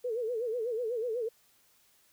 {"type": "tone with vibrato", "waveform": "sine", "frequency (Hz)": 466.2, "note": "A#4", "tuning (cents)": 0, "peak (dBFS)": -30, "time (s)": [0.04, 1.29], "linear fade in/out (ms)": 10, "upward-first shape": "sine", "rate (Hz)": 8.1, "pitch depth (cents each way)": 130, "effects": ["white hiss -66 dBFS RMS until 2.12 s"]}